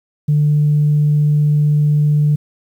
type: tone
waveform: sine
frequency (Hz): 148.7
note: D3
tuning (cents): +22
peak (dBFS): -9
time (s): 0.28-2.36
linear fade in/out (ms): 10
effects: tanh soft clip ceiling -6 dBFS + 8-bit